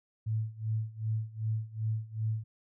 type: tone with tremolo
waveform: sine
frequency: 110 Hz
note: A2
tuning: in tune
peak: -27 dBFS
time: 0.26-2.44 s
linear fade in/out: 10 ms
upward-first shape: sine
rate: 2.6 Hz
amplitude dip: 90%
effects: none